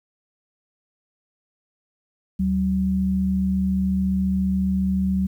sine tone pair together, 75.24 / 189.6 Hz, D2 / F#3, +42 / +43 cents, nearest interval octave + major third, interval 1601 cents, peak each -27 / -19 dBFS, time 2.39-5.27 s, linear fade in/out 10 ms, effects 9-bit

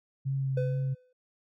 sine tone with vibrato, 134.6 Hz, C3, 49 cents sharp, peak -27 dBFS, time 0.25-0.95 s, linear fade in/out 20 ms, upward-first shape triangle, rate 2.4 Hz, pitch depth 24 cents each way
triangle tone with exponential decay, 504 Hz, B4, 35 cents sharp, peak -25 dBFS, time 0.57-1.13 s, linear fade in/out 5 ms, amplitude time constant 120 ms
effects none

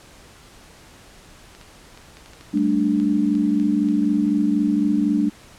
clicks, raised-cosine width 0.2 ms, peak -26 dBFS, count 12, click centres 1.55 / 1.613 / 1.975 / 2.17 / 2.26 / 2.334 / 2.41 / 2.574 / 3 / 3.352 / 3.599 / 3.887 s
sine chord, G suspended second, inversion none, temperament equal, 196 / 220 / 293.7 Hz, G3 / A3 / D4, 0 / 0 / 0 cents, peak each -23 / -21 / -19 dBFS, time 2.53-5.3 s, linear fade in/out 20 ms
effects pink hiss -47 dBFS RMS until 5.58 s + low-pass 10000 Hz 12 dB/octave

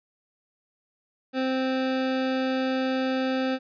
25% pulse tone, 261.2 Hz, C4, 3 cents flat, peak -20 dBFS, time 1.33-3.59 s, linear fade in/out 50 ms, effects resampled to 11025 Hz

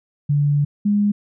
sine tone pair in turn, 144.9 / 205.5 Hz, D3 / G#3, -23 / -18 cents, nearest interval tritone, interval 605 cents, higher second, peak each -14 dBFS, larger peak neither, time 0.29-0.65 / 0.85-1.12 s, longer first, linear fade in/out 10 ms, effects none

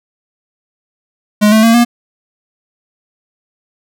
square tone with pitch steps, 209.8 / 218.8 / 228.3 / 238.1 Hz, G#3 / A3 / A#3 / A#3, +18 / -9 / -36 / +37 cents, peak -6 dBFS, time 1.41-1.85 s, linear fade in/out 20 ms, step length 110 ms, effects none

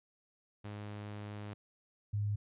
sawtooth / sine tone pair in turn, 103.83 / 103.36 Hz, G#2 / G#2, 0 / -8 cents, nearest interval unison, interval 8 cents, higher first, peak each -38 / -31 dBFS, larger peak second, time 0.64-1.54 / 2.13-2.36 s, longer first, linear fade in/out 10 ms, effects resampled to 8000 Hz

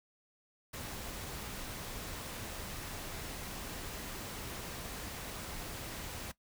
pink noise, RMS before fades -43 dBFS, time 0.73-6.32 s, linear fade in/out 10 ms, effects noise-tail reverb RT60 0.1 s tail -18 dB re dry

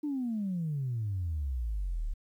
sine exponential sweep, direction down, 305.4 to 34.47 Hz, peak -29 dBFS, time 0.03-2.14 s, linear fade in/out 10 ms, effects tanh soft clip ceiling -26 dBFS + 11-bit

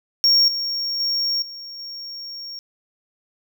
triangle tone with level steps, 5540 Hz, F8, 15 cents flat, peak -11 / -21 / -18 / -32 / -30 dBFS, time 0.24-2.59 s, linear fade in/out 0 ms, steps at 0.48 / 1 / 1.42 / 1.79 s, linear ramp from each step 2 ms, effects none

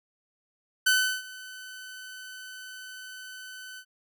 sawtooth tone with ADSR envelope, 1513 Hz, F#6, 38 cents sharp, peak -15 dBFS, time 0.86-3.85 s, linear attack 10 ms, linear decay 350 ms, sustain -22 dB, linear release 68 ms, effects none

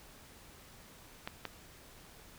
clicks, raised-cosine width 0.3 ms, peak -22 dBFS, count 2, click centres 1.275 / 1.453 s, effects pink hiss -56 dBFS RMS until 2.38 s

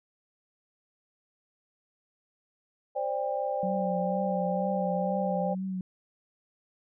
sine chord, C suspended second, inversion none, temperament equal with one note detuned, 523.3 / 587.3 / 797.7 Hz, C5 / D5 / G5, 0 / 0 / +30 cents, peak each -32 dBFS, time 2.95-5.55 s, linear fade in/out 20 ms
sine tone with vibrato, 185 Hz, F#3, in tune, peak -30 dBFS, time 3.63-5.81 s, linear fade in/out 2 ms, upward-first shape triangle, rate 2.1 Hz, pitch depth 61 cents each way
effects none

